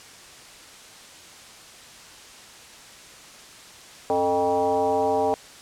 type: tone with frequency modulation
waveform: sine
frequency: 616 Hz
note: D#5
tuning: 17 cents flat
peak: -19 dBFS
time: 4.1-5.34 s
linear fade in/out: 0 ms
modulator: 173 Hz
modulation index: 1.6
effects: white hiss -45 dBFS RMS until 5.61 s + low-pass 8000 Hz 12 dB/octave